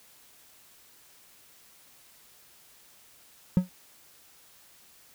triangle tone with exponential decay, 182.3 Hz, F#3, 25 cents flat, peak -12 dBFS, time 3.57-3.69 s, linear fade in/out 0 ms, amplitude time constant 24 ms, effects white hiss -57 dBFS RMS until 5.14 s

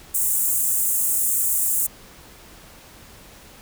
pink high-pass noise, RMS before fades -21 dBFS, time 0.14-1.87 s, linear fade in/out 10 ms, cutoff 7500 Hz, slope 48 dB/octave, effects pink hiss -46 dBFS RMS until 3.61 s

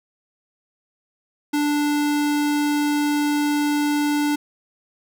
square tone, 293.7 Hz, D4, in tune, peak -19 dBFS, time 1.53-4.36 s, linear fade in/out 10 ms, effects none

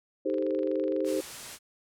sine chord, A half-diminished seventh, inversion second, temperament equal, 311.1 / 392 / 440 / 523.3 Hz, Eb4 / G4 / A4 / C5, 0 / 0 / 0 / 0 cents, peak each -31 / -31 / -36 / -30 dBFS, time 0.25-1.21 s, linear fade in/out 10 ms
click train, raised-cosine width 0.3 ms, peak -33 dBFS, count 20, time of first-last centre 0.3-1.088 s, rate 24.1 Hz
white low-pass noise, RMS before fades -44 dBFS, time 1.04-1.59 s, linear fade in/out 50 ms, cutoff 11000 Hz, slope 24 dB/octave
effects none

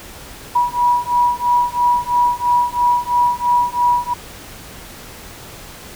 sine beating tone pair, 969 / 972 Hz, B5 / B5, -33 / -28 cents, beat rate 3 Hz, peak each -16 / -16 dBFS, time 0.55-4.14 s, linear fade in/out 10 ms, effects pink hiss -36 dBFS RMS until 5.95 s

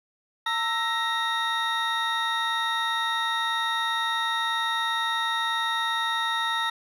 triangle tone cluster, 911 / 1320 / 1879 / 3716 Hz, A#5 / E6 / A#6 / A#7, -40 / +2 / +13 / -6 cents, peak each -28 dBFS, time 0.46-6.7 s, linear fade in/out 5 ms, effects none

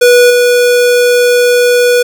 square tone with level steps, 488.4 Hz, B4, 19 cents flat, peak -3 / -6 dBFS, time 0.01-2.03 s, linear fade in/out 10 ms, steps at 0.3 s, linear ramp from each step 5 ms, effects none

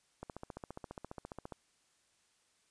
click train, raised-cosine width 1 ms, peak -29 dBFS, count 20, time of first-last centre 0.23-1.523 s, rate 14.7 Hz, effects white hiss -73 dBFS RMS until 2.7 s + resampled to 22050 Hz

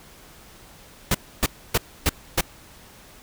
pink noise bursts, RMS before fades -19 dBFS, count 5, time 1.11-2.41 s, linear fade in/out 5 ms, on 36 ms, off 280 ms, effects pink hiss -48 dBFS RMS until 3.22 s

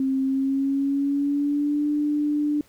sine tone with pitch glide, 266.5 to 295.7 Hz, C4 to D4, +32 to +12 cents, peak -20 dBFS, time 0-2.61 s, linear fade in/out 2 ms, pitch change +180 cents, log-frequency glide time 0.24-1.88 s, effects pink hiss -57 dBFS RMS until 2.68 s

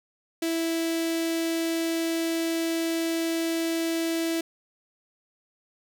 sawtooth tone with notch filter, 329.6 Hz, E4, in tune, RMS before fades -27 dBFS, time 0.42-4.41 s, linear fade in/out 5 ms, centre 1100 Hz, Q 0.92, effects none

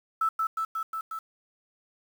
sine tone with echo, 1316 Hz, E6, 3 cents flat, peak -22 dBFS, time 0.21-0.29 s, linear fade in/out 5 ms, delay 180 ms, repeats 5, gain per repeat -2 dB, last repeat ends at 1.19 s, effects 8-bit

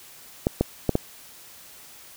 clicks, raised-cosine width 2 ms, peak -6 dBFS, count 4, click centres 0.469 / 0.61 / 0.893 / 0.954 s, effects white hiss -47 dBFS RMS until 2.16 s

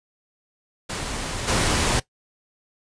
pink noise with level steps, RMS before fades -29 / -21 dBFS, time 0.89-2 s, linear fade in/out 10 ms, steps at 1.47 s, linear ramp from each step 20 ms, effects noise-tail reverb RT60 0.1 s tail -18 dB re dry + resampled to 22050 Hz

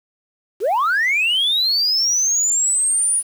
sine linear sweep, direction up, 339.7 to 9770 Hz, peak -13 dBFS, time 0.6-3.23 s, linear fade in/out 50 ms, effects tanh soft clip ceiling -13 dBFS + 7-bit

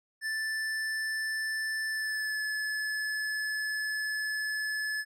square tone with pitch glide, 1760 to 1722.8 Hz, A6 to A6, 0 to -37 cents, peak -31 dBFS, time 0.21-5.05 s, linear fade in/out 50 ms, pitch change -37 cents, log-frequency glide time 1.89-2.41 s, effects low-pass 11000 Hz 12 dB/octave

